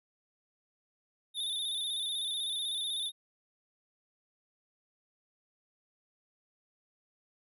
square tone with vibrato, 3600 Hz, A7, 39 cents sharp, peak -33 dBFS, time 1.34-3.12 s, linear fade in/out 50 ms, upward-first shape square, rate 16 Hz, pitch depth 50 cents each way, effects none

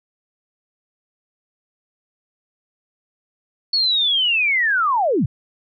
sine linear sweep, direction down, 4435 to 92.5 Hz, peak -15 dBFS, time 3.73-5.26 s, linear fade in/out 5 ms, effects none

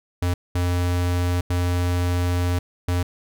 square tone bursts at uneven times, 88.6 Hz, F2, 25 cents sharp, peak -20 dBFS, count 4, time 0.22-0.34 / 0.55-1.41 / 1.5-2.59 / 2.88-3.03 s, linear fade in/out 5 ms, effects none

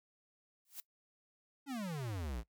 blue noise with exponential growth, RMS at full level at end -42 dBFS, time 0.65-0.8 s, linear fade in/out 2 ms, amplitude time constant 32 ms
square exponential sweep, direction down, 293.7 to 51.5 Hz, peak -39 dBFS, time 1.66-2.44 s, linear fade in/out 50 ms
effects noise-tail reverb RT60 0.1 s tail -20 dB re dry

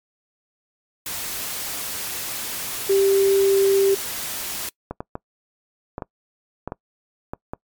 white noise, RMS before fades -29 dBFS, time 1.06-4.69 s, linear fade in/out 2 ms
sine tone, 392 Hz, G4, in tune, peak -14 dBFS, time 2.89-3.95 s, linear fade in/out 10 ms
clicks, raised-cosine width 1 ms, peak -14 dBFS, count 9, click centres 4.91 / 5.005 / 5.154 / 5.981 / 6.022 / 6.676 / 6.721 / 7.335 / 7.535 s
effects noise-tail reverb RT60 0.1 s tail -24 dB re dry + MP3 96 kbps

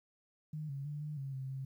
sine tone with pitch steps, 153.3 / 138.5 / 147.6 / 150.5 / 136.6 / 132.7 / 134 Hz, D#3 / C#3 / D3 / D3 / C#3 / C3 / C3, -25 / -1 / +9 / +43 / -25 / +25 / +42 cents, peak -38 dBFS, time 0.53-1.65 s, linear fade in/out 5 ms, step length 160 ms, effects 12-bit

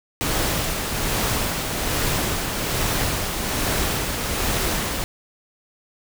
pink noise with tremolo, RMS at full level -22 dBFS, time 0.21-5.04 s, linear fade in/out 0 ms, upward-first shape sine, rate 1.2 Hz, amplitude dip 35%, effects none

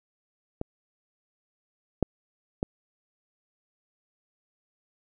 clicks, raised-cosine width 2 ms, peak -17 / -8 / -13 dBFS, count 3, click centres 0.614 / 2.027 / 2.629 s, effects none

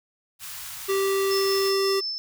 white band-stop noise, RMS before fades -37 dBFS, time 0.39-1.73 s, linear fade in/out 50 ms, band 140 to 850 Hz, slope 24 dB/octave
square tone, 390 Hz, G4, 9 cents flat, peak -22 dBFS, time 0.88-2.01 s, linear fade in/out 20 ms
sine tone with tremolo, 5274 Hz, E8, in tune, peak -26 dBFS, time 1.31-2.18 s, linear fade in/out 0 ms, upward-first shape sine, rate 5.6 Hz, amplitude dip 30%
effects none

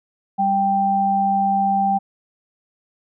sine tone pair together, 197.3 / 785.6 Hz, G3 / G5, +11 / +4 cents, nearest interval 2 octaves, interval 2393 cents, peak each -23 / -16 dBFS, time 0.38-1.99 s, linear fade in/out 20 ms, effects none

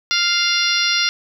harmonic tone, 698.5 Hz, F5, in tune, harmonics 2 / 3 / 4 / 5 / 6 / 7 / 8, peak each -23 / -23 / -23 / -23 / -23 / -23 / -23 dBFS, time 0.11-1.09 s, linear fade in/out 0 ms, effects 8-bit

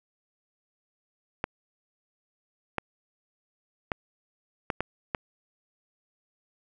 clicks, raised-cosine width 0.5 ms, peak -12 dBFS, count 6, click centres 1.441 / 2.783 / 3.918 / 4.702 / 4.806 / 5.148 s, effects none

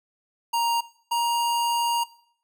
square tone pair in turn, 935 / 941.5 Hz, A#5 / A#5, +5 / +17 cents, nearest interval unison, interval 12 cents, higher second, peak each -22 / -22 dBFS, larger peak neither, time 0.53-0.81 / 1.11-2.04 s, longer second, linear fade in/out 10 ms, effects noise-tail reverb RT60 0.6 s tail -19 dB re dry

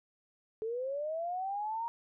sine linear sweep, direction up, 430.7 to 941 Hz, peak -33 dBFS, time 0.62-1.88 s, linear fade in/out 0 ms, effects none

